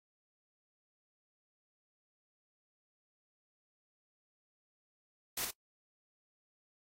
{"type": "noise with echo", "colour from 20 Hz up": "white", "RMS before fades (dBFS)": -36, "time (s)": [5.37, 5.45], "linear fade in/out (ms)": 5, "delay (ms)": 58, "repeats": 1, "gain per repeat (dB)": -5, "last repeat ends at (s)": 5.508, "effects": ["noise-tail reverb RT60 0.1 s tail -25 dB re dry", "AAC 48 kbps"]}